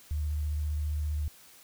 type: tone with vibrato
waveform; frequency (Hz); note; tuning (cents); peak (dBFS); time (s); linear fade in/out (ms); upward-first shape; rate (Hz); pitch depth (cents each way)
sine; 75.2; D2; +42; -28; 0.11-1.28; 0; sine; 15; 25
effects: white hiss -55 dBFS RMS until 1.63 s